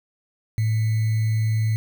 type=tone with sample-and-hold; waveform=sine; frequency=110 Hz; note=A2; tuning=in tune; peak=-18 dBFS; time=0.58-1.76 s; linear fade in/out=0 ms; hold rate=2100 Hz; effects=none